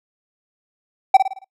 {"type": "tone with echo", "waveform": "triangle", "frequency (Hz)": 770, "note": "G5", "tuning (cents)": -31, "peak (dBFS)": -3, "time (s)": [1.14, 1.17], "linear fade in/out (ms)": 5, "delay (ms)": 55, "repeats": 5, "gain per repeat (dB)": -7, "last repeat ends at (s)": 1.445, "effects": ["noise-tail reverb RT60 0.1 s tail -22 dB re dry"]}